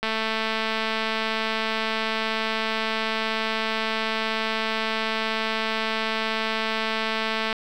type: click train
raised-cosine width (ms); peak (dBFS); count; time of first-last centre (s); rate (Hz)
0.3; -10; 1658; 0.03-7.528; 221
effects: 8-bit